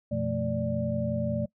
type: tone cluster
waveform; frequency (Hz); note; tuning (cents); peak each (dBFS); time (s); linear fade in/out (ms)
sine; 91.9 / 123.7 / 174.1 / 219.7 / 585; F#2 / B2 / F3 / A3 / D5; -11 / +3 / -5 / -2 / -7; -37 / -32 / -35 / -31 / -31; 0.11-1.46; 10
effects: noise-tail reverb RT60 0.1 s tail -22 dB re dry